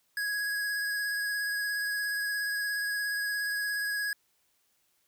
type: tone with vibrato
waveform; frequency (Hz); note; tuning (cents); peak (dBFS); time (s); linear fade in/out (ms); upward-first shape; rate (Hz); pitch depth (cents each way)
square; 1661.2; G#6; 0; -30; 0.17-4.13; 2; sine; 17; 15
effects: white hiss -72 dBFS RMS until 5.07 s